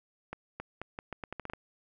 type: accelerating click train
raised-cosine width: 0.5 ms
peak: -23 dBFS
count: 11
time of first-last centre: 0.33-1.535 s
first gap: 270 ms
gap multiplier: 0.8
effects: none